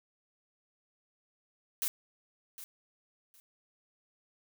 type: noise with echo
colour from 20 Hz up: blue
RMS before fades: -32 dBFS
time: 1.82-1.88 s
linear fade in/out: 0 ms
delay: 760 ms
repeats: 2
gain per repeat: -14 dB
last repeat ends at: 3.4 s
effects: none